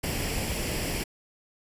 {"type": "noise with comb filter", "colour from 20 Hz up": "pink", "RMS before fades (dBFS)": -30, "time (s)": [0.03, 1.04], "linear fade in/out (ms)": 10, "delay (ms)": 0.39, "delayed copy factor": 0.55, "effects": ["resampled to 32000 Hz"]}